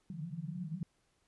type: band-pass noise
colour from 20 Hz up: pink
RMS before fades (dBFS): -41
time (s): 0.1-0.83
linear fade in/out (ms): 2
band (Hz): 150 to 180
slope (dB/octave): 96
effects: pink hiss -75 dBFS RMS until 1.27 s + resampled to 24000 Hz